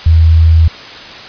sine tone, 81.1 Hz, E2, 28 cents flat, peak -3 dBFS, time 0.06-0.68 s, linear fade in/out 5 ms, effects white hiss -29 dBFS RMS until 1.28 s + resampled to 11025 Hz

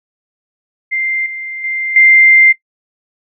sine tone with level steps, 2093 Hz, C7, in tune, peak -14 / -22 / -16 / -4 dBFS, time 0.91-2.53 s, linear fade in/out 20 ms, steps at 1.26 / 1.64 / 1.96 s, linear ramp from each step 2 ms, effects noise-tail reverb RT60 0.1 s tail -17 dB re dry

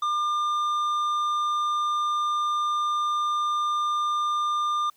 sine tone with tanh clipping, 1200 Hz, D6, 37 cents sharp, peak -24 dBFS, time 0.02-4.9 s, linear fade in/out 5 ms, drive 8 dB, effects white hiss -63 dBFS RMS until 4.96 s

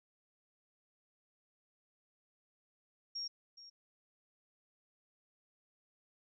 sine tone with echo, 5570 Hz, F8, 5 cents flat, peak -38 dBFS, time 3.15-3.28 s, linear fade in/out 10 ms, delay 420 ms, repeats 1, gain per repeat -14 dB, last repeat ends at 3.7 s, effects none

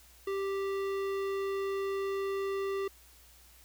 sine tone with tanh clipping, 392 Hz, G4, in tune, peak -33 dBFS, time 0.27-2.88 s, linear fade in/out 5 ms, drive 17 dB, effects added 60 Hz sine -60 dBFS peak until 3.64 s + white hiss -59 dBFS RMS until 3.64 s

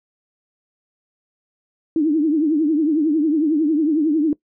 sine tone with vibrato, 307.1 Hz, D#4, 23 cents flat, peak -14 dBFS, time 1.96-4.33 s, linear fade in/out 2 ms, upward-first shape triangle, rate 11 Hz, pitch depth 150 cents each way, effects noise-tail reverb RT60 0.1 s tail -21 dB re dry

